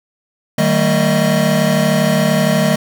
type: tone cluster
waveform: square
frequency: 154.8 / 192.3 / 225.1 / 624 Hz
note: D#3 / G3 / A3 / D#5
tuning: -9 / -33 / +40 / +5 cents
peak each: -18 dBFS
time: 0.58-2.76 s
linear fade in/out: 5 ms
effects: none